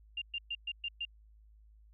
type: tone bursts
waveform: sine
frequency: 2794 Hz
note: F7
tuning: in tune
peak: -34 dBFS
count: 6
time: 0.17-1.052 s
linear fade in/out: 5 ms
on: 47 ms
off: 120 ms
effects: added 53 Hz sine -57 dBFS peak until 1.93 s